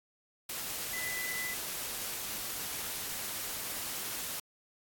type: tone in noise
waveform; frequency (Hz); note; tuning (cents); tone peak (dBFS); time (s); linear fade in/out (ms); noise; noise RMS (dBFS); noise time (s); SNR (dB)
sine; 2000; B6; +21; -37; 0.93-1.54; 5; white; -38; 0.49-4.4; -2
effects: AAC 64 kbps